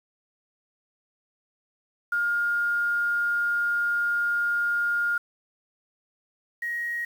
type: tone pair in turn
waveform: sine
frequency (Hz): 1415 / 1888.8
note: F6 / A#6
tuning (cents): +22 / +22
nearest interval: perfect fourth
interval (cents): 500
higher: second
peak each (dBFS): -22 / -27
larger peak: first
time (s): 2.12-5.18 / 6.62-7.05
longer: first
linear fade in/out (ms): 5
effects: 8-bit